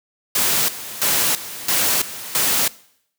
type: noise with tremolo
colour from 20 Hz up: white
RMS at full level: -18 dBFS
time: 0.35-2.68 s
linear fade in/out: 5 ms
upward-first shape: square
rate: 1.5 Hz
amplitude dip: 80%
effects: noise-tail reverb RT60 0.7 s tail -21 dB re dry + high-pass 100 Hz 12 dB/octave